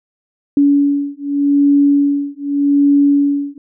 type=beating tone pair; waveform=sine; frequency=283.7 / 284.54 Hz; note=C#4 / C#4; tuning=+40 / +45 cents; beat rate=0.84 Hz; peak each=-13 dBFS; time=0.57-3.58 s; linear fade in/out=2 ms; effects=none